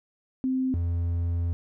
sine / triangle tone pair in turn, 260 / 85.52 Hz, C4 / F2, -11 / -36 cents, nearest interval octave + perfect fifth, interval 1925 cents, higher first, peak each -23 / -22 dBFS, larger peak second, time 0.44-0.74 / 0.74-1.53 s, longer second, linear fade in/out 0 ms, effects none

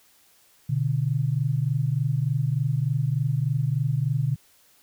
sine tone pair together, 123.47 / 146.83 Hz, B2 / D3, 0 / 0 cents, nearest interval minor third, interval 300 cents, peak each -24 dBFS, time 0.69-4.36 s, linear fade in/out 10 ms, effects white hiss -59 dBFS RMS until 4.82 s

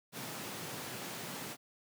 pink high-pass noise, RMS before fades -43 dBFS, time 0.12-1.57 s, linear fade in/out 50 ms, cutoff 110 Hz, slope 48 dB/octave, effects none

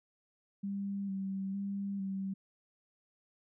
sine tone with vibrato, 196 Hz, G3, in tune, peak -34 dBFS, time 0.63-2.34 s, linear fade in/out 10 ms, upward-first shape square, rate 1.1 Hz, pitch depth 24 cents each way, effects none

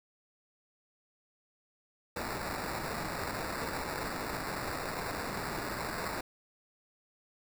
white noise with sample-and-hold, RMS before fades -37 dBFS, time 2.16-6.21 s, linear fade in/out 5 ms, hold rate 3150 Hz, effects none

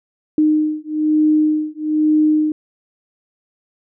sine beating tone pair, 306.3 / 307.4 Hz, D#4 / D#4, -27 / -21 cents, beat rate 1.1 Hz, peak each -16 dBFS, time 0.38-2.52 s, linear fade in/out 2 ms, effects none

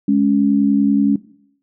sine tone pair together, 208.5 / 279.1 Hz, G#3 / C#4, +7 / +12 cents, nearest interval perfect fourth, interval 505 cents, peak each -14 dBFS, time 0.08-1.16 s, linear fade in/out 5 ms, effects noise-tail reverb RT60 0.7 s tail -19 dB re dry

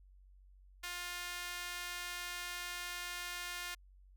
sawtooth tone with high-pass filter, 353.2 Hz, F4, 20 cents sharp, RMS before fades -43 dBFS, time 0.83-3.75 s, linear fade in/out 10 ms, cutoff 1700 Hz, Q 0.99, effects added 47 Hz sine -58 dBFS peak until 4.16 s

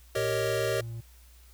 square chord, Eb dominant seventh, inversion first, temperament equal, 392 / 466.2 / 554.4 / 622.3 Hz, G4 / Bb4 / Db5 / Eb5, 0 / 0 / 0 / 0 cents, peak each -33 dBFS, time 0.15-0.81 s, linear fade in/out 5 ms
triangle tone with pitch glide, 114.1 to 115.43 Hz, A#2 to A#2, -37 to -17 cents, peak -33 dBFS, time 0.16-1.01 s, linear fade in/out 10 ms, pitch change +20 cents, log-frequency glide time 0.61-0.75 s
effects added 60 Hz sine -52 dBFS peak until 1.53 s + white hiss -60 dBFS RMS until 1.53 s

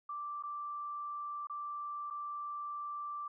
sine tone with dropouts, 1173 Hz, D6, 2 cents flat, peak -38 dBFS, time 0.09-3.28 s, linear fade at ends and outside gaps 5 ms, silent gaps 0.426-0.435 / 1.471-1.497 / 2.102-2.107 s, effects none

